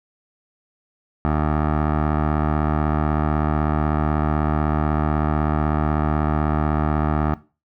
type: tone with low-pass filter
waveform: 15% pulse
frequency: 76.1 Hz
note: D#2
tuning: 38 cents flat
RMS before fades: -20 dBFS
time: 1.25-7.34 s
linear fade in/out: 0 ms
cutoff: 1200 Hz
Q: 1.9
effects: noise-tail reverb RT60 0.3 s tail -17 dB re dry